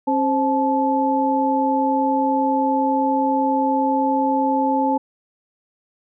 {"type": "tone cluster", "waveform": "sine", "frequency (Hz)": [269.9, 527, 865], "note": ["C#4", "C5", "A5"], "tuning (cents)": [-46, 12, -30], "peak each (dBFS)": [-20, -24, -19], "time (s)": [0.07, 4.98], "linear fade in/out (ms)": 10, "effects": []}